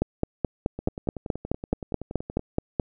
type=two click trains; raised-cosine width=2 ms; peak=-9 / -20 dBFS; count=14 / 18; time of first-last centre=0.02-2.798 / 0.79-2.394 s; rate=4.68 / 10.6 Hz; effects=none